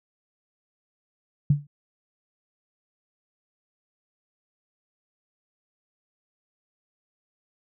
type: tone with exponential decay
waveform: sine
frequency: 144.8 Hz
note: D3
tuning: 24 cents flat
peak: -12 dBFS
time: 1.5-1.67 s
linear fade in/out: 5 ms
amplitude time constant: 35 ms
effects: none